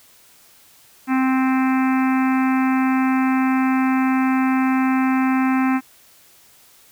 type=harmonic tone; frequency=261.6 Hz; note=C4; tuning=in tune; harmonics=1 / 3 / 4 / 5 / 6 / 7 / 8 / 9 / 10; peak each=-16 / -26 / -28 / -30 / -32 / -33 / -34 / -35 / -36 dBFS; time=1.07-5.81 s; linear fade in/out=50 ms; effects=white hiss -51 dBFS RMS until 6.91 s